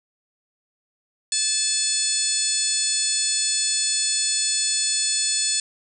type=harmonic tone; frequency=869 Hz; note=A5; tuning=22 cents flat; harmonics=2 / 3 / 4 / 5 / 6 / 7 / 8 / 9 / 10; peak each=-38 / -35 / -31 / -26 / -30 / -38 / -26 / -29 / -26 dBFS; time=1.32-5.6 s; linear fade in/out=2 ms; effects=none